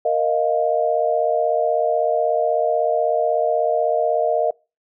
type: chord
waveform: sine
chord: Bb suspended fourth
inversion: none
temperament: equal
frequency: 466.2 / 622.3 / 698.5 Hz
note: Bb4 / Eb5 / F5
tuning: 0 / 0 / 0 cents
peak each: -22 / -19 / -21 dBFS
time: 0.05-4.51 s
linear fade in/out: 5 ms
effects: noise-tail reverb RT60 0.3 s tail -26 dB re dry